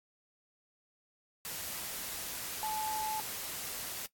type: tone in noise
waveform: sine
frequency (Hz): 866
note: A5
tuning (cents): -28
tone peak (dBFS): -34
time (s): 2.63-3.2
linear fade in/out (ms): 0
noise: white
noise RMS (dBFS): -40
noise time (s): 1.45-4.06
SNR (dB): +3
effects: noise-tail reverb RT60 0.1 s tail -19 dB re dry + AAC 64 kbps